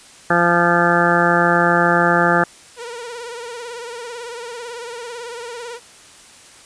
harmonic tone, 172.7 Hz, F3, 19 cents flat, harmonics 1 / 2 / 3 / 4 / 5 / 7 / 8 / 9 / 10, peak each -21 / -21 / -21 / -21 / -21 / -21 / -21 / -21 / -21 dBFS, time 0.3-2.44 s, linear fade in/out 5 ms
sawtooth tone with vibrato, 474.5 Hz, A#4, 31 cents sharp, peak -25 dBFS, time 2.76-5.8 s, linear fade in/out 50 ms, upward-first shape triangle, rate 18 Hz, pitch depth 87 cents each way
effects white hiss -44 dBFS RMS until 6.65 s + resampled to 22050 Hz

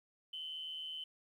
sine tone with amplitude modulation, 3044 Hz, F#7, 48 cents sharp, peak -38 dBFS, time 0.33-1.04 s, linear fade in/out 5 ms, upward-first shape sine, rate 159 Hz, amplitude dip 55%, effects tanh soft clip ceiling -34 dBFS + 12-bit

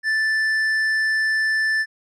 sine tone with tanh clipping, 1760 Hz, A6, in tune, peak -19 dBFS, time 0.03-1.86 s, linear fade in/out 50 ms, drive 7 dB, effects none

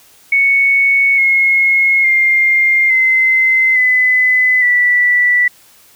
sine tone with pitch steps, 2217 / 2164 / 2112 / 2061 / 2012 / 1963.7 Hz, C#7 / C#7 / C7 / C7 / B6 / B6, 0 / -42 / +16 / -27 / +32 / -10 cents, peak -8 dBFS, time 0.32-5.48 s, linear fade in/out 5 ms, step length 860 ms, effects white hiss -46 dBFS RMS until 5.95 s

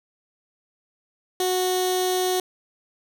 15% pulse tone with notch filter, 368 Hz, F#4, 9 cents flat, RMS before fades -23 dBFS, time 1.4-2.4 s, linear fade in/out 2 ms, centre 1300 Hz, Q 0.68, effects none

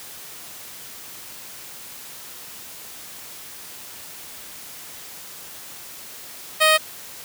10% pulse tone, 625 Hz, D#5, 8 cents sharp, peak -5 dBFS, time 6.6-6.78 s, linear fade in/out 20 ms, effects white hiss -39 dBFS RMS until 7.24 s + high-pass 60 Hz 12 dB/octave

